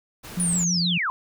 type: noise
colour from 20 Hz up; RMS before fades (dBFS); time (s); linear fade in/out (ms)
pink; -39; 0.23-0.65; 20
type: tone with vibrato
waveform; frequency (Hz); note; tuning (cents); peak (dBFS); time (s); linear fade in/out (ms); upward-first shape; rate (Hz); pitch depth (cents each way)
sine; 174.61; F3; 0; -23; 0.37-0.98; 5; square; 6.3; 26
type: linear sweep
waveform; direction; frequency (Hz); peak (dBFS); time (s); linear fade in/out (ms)
sine; down; 9760 to 953; -22; 0.4-1.1; 0
effects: none